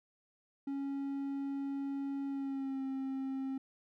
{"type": "tone with pitch glide", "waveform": "triangle", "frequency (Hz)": [276.8, 267.2], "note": ["C#4", "C4"], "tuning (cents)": [-2, 36], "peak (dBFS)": -33, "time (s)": [0.67, 3.58], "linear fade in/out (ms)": 5, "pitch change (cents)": -62, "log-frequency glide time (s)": [2.27, 2.83], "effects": []}